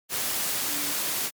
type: tone in noise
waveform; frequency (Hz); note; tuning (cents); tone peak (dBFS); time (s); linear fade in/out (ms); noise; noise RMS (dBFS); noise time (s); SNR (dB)
sine; 290; D4; -22; -38; 0.66-0.95; 50; white; -28; 0.09-1.31; -13
effects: high-pass 100 Hz 12 dB/octave + MP3 96 kbps